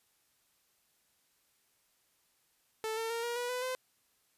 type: tone with pitch steps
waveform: sawtooth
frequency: 440 / 451.3 / 462.9 / 474.9 / 487.1 / 499.6 / 512.5 Hz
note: A4 / A4 / A#4 / A#4 / B4 / B4 / C5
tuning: 0 / +44 / -12 / +32 / -24 / +20 / -36 cents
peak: -30 dBFS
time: 2.84-3.75 s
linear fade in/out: 0 ms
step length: 130 ms
effects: white hiss -73 dBFS RMS until 4.37 s + resampled to 32000 Hz